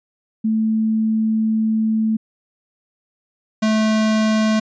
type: tone pair in turn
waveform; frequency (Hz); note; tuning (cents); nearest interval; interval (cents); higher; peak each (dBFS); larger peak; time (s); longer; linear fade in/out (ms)
sine / square; 220 / 217.5; A3 / A3; 0 / -20; unison; 20; first; -15; neither; 0.44-2.17 / 3.62-4.6; first; 10
effects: resampled to 16000 Hz